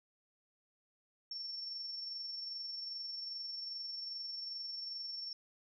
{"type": "tone with amplitude modulation", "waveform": "sine", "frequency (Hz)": 5440, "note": "F8", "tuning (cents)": -46, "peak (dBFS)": -39, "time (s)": [1.31, 5.33], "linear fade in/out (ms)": 2, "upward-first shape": "sine", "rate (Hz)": 22.5, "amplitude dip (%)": 35, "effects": []}